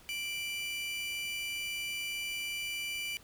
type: tone pair together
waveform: 40% pulse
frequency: 2349 / 2960 Hz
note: D7 / F#7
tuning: 0 / 0 cents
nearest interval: major third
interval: 400 cents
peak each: -36 / -39 dBFS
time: 0.09-3.17 s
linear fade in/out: 0 ms
effects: pink hiss -58 dBFS RMS until 3.23 s